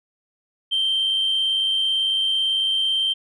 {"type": "tone with amplitude modulation", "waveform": "sine", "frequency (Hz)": 3136, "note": "G7", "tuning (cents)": 0, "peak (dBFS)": -15, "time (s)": [0.71, 3.14], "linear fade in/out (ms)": 20, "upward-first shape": "sine", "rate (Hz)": 98, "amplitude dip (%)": 40, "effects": ["tanh soft clip ceiling -15 dBFS"]}